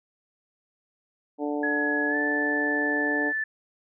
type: harmonic tone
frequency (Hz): 146.83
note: D3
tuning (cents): 0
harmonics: 2 / 3 / 4 / 5 / 6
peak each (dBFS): -28 / -32 / -34 / -36 / -38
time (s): 1.38-3.33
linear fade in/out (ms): 50
type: tone with pitch glide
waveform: sine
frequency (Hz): 1685 to 1753.5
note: G#6 to A6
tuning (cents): +25 to -6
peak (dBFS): -25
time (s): 1.63-3.44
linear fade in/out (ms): 5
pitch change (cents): +69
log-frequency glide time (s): 2.09-2.16
effects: none